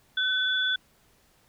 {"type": "tone pair together", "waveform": "sine", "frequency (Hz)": [1512, 3444], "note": ["F#6", "A7"], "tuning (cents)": [37, -38], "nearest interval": "octave + major second", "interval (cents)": 1425, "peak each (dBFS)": -26, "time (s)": [0.17, 0.76], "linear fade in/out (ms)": 5, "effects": ["pink hiss -63 dBFS RMS until 1.48 s"]}